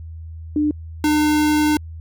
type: tone pair in turn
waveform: sine / square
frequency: 299.2 / 301.8 Hz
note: D4 / D4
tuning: +32 / +47 cents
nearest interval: unison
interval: 15 cents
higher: second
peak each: -15 dBFS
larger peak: neither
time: 0.56-0.71 / 1.04-1.77 s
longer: second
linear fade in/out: 2 ms
effects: added 81 Hz sine -31 dBFS peak until 2 s